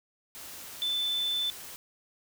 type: tone in noise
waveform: sine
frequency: 3520 Hz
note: A7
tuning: in tune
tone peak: -27 dBFS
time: 0.82-1.5 s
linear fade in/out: 0 ms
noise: white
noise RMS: -44 dBFS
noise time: 0.35-1.76 s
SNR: +14 dB
effects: none